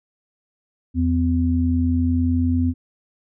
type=tone pair together; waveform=sine; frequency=84.6 / 253.5 Hz; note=E2 / B3; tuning=+45 / +45 cents; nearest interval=octave + perfect fifth; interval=1900 cents; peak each=-19 dBFS; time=0.94-2.74 s; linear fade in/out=50 ms; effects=none